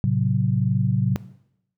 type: chord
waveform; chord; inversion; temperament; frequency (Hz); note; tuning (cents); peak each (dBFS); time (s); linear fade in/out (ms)
sine; F# diminished; first; just; 111 / 133.2 / 185; A2 / C3 / F#3; +16 / +31 / 0; -22 / -21 / -23; 0.04-1.16; 0
effects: noise-tail reverb RT60 0.8 s tail -18 dB re dry